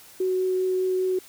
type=tone with vibrato; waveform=sine; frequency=371.8 Hz; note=F#4; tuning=8 cents sharp; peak=-21 dBFS; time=0.2-1.19 s; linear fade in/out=5 ms; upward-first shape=triangle; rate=5 Hz; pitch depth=8 cents each way; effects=white hiss -49 dBFS RMS until 1.28 s